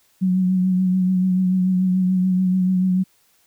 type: tone with vibrato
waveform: sine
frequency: 184.9 Hz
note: F#3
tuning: 1 cent flat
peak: -15 dBFS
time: 0.21-3.04 s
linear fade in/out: 20 ms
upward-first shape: triangle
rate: 6.9 Hz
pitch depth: 35 cents each way
effects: white hiss -60 dBFS RMS until 3.46 s